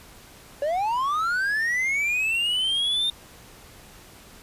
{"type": "linear sweep", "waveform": "triangle", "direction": "up", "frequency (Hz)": [554.4, 3654], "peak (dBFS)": -20, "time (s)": [0.62, 3.1], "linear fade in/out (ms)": 2, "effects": ["pink hiss -48 dBFS RMS until 4.42 s", "resampled to 32000 Hz"]}